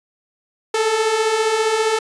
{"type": "beating tone pair", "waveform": "sawtooth", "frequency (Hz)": [427.8, 442.8], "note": ["A4", "A4"], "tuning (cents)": [-49, 11], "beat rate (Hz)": 15, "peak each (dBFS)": [-19, -13], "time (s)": [0.74, 1.99], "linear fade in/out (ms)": 5, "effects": ["resampled to 22050 Hz"]}